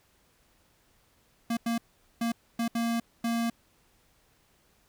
square tone bursts at uneven times, 232.1 Hz, A#3, 7 cents flat, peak -27 dBFS, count 6, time 1.5-1.57 / 1.66-1.78 / 2.21-2.32 / 2.59-2.68 / 2.75-3 / 3.24-3.5 s, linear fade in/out 5 ms, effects pink hiss -66 dBFS RMS until 4.88 s

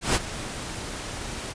pink noise with ADSR envelope, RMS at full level -20 dBFS, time 0.01-1.54 s, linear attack 140 ms, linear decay 35 ms, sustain -14 dB, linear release 29 ms, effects resampled to 22050 Hz

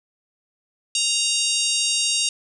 harmonic tone, 932.3 Hz, A#5, in tune, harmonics 3 / 4 / 5 / 6 / 7 / 8 / 9 / 10, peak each -25 / -26 / -27 / -28 / -28 / -29 / -30 / -30 dBFS, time 0.95-2.29 s, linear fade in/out 2 ms, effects none

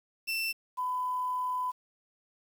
30% pulse / sine tone pair in turn, 2678 / 1003.1 Hz, E7 / B5, +27 / +27 cents, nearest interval octave + perfect fourth, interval 1700 cents, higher first, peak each -27 / -29 dBFS, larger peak first, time 0.27-0.53 / 0.77-1.72 s, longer second, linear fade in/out 20 ms, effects 9-bit

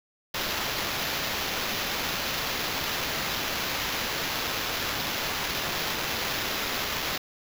blue noise with sample-and-hold, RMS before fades -30 dBFS, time 0.34-7.18 s, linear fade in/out 5 ms, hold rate 8820 Hz, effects none

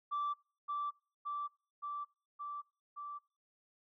sine tone with echo, 1166 Hz, D6, 13 cents flat, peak -32 dBFS, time 0.11-0.34 s, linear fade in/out 20 ms, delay 570 ms, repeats 5, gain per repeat -2 dB, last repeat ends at 3.19 s, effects noise-tail reverb RT60 0.4 s tail -26 dB re dry + tanh soft clip ceiling -31 dBFS

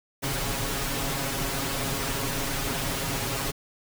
pink noise with comb filter, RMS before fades -29 dBFS, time 0.22-3.52 s, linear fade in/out 20 ms, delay 7.3 ms, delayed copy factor +1, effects none

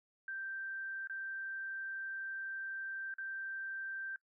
sine tone with dropouts, 1568 Hz, G6, in tune, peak -39 dBFS, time 0.28-4.16 s, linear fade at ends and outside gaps 2 ms, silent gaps 1.073-1.097 / 3.14-3.183 s, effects noise-tail reverb RT60 0.1 s tail -21 dB re dry

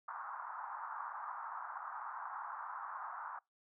pink band-pass noise, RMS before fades -45 dBFS, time 0.08-3.39 s, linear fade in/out 5 ms, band 840 to 1400 Hz, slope 48 dB/octave, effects noise-tail reverb RT60 0.2 s tail -25 dB re dry

